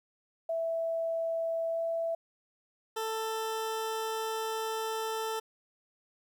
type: tone with pitch glide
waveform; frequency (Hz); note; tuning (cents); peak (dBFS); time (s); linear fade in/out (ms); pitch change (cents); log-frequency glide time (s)
sine; 659.3 to 663.1; E5 to E5; 0 to +10; -29; 0.49-2.15; 5; +10; 1.68-1.8
type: tone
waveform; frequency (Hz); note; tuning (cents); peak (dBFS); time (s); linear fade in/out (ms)
20% pulse; 443; A4; +12; -27; 2.96-5.4; 10
effects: 11-bit